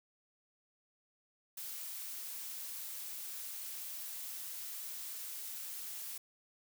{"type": "noise", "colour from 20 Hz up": "blue", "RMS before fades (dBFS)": -44, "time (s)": [1.57, 6.18], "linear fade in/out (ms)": 5, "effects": []}